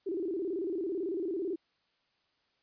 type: tone with vibrato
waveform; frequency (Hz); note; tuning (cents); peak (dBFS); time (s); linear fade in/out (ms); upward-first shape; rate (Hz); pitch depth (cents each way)
sine; 358.8; F4; +47; -31; 0.06-1.56; 10; square; 18; 150
effects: white hiss -74 dBFS RMS until 2.62 s + resampled to 11025 Hz